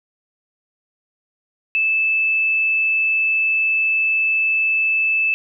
sine tone, 2626 Hz, E7, 7 cents flat, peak -15 dBFS, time 1.75-5.34 s, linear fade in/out 0 ms, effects none

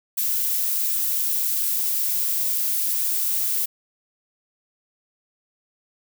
violet noise, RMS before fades -23 dBFS, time 0.17-3.66 s, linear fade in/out 10 ms, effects none

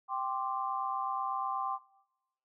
sine chord, G suspended fourth, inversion none, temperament equal, 784 / 1046.5 / 1174.7 Hz, G5 / C6 / D6, 0 / 0 / 0 cents, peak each -36 / -35 / -37 dBFS, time 0.08-1.79 s, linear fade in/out 50 ms, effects noise-tail reverb RT60 0.9 s tail -20 dB re dry

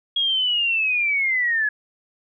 sine linear sweep, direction down, 3305 to 1678 Hz, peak -18 dBFS, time 0.16-1.69 s, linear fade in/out 5 ms, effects none

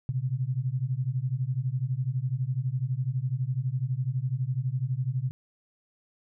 sine beating tone pair, 122.7 / 134.7 Hz, B2 / C#3, -11 / -49 cents, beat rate 12 Hz, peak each -29 dBFS, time 0.09-5.31 s, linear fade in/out 0 ms, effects none

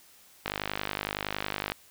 click train, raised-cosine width 0.3 ms, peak -13 dBFS, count 65, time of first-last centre 0.46-1.72 s, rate 50.8 Hz, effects white hiss -57 dBFS RMS until 1.9 s

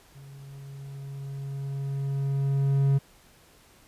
triangle tone with level ramp, 138 Hz, C#3, 7 cents flat, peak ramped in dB -42 to -16 dBFS, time 0.14-2.99 s, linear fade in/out 20 ms, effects pink hiss -57 dBFS RMS until 3.87 s + resampled to 32000 Hz

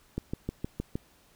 click train, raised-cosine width 3 ms, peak -18 dBFS, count 6, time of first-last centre 0.18-0.955 s, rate 6.45 Hz, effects pink hiss -62 dBFS RMS until 1.35 s

